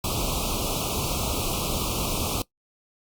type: band-stop noise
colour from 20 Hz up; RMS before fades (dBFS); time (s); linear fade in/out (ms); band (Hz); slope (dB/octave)
pink; -27; 0.04-2.42; 2; 1300 to 2400; 96
effects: noise-tail reverb RT60 0.1 s tail -20 dB re dry + Opus 48 kbps